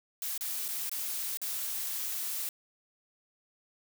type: noise with dropouts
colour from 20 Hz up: blue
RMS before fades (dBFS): -35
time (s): 0.22-2.49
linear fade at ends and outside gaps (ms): 1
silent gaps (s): 0.378-0.409 / 0.681-0.686 / 0.895-0.915 / 1.372-1.416
effects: none